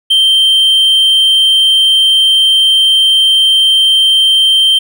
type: tone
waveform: triangle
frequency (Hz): 3136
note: G7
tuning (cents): 0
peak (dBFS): -4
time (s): 0.1-4.79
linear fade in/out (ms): 10
effects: none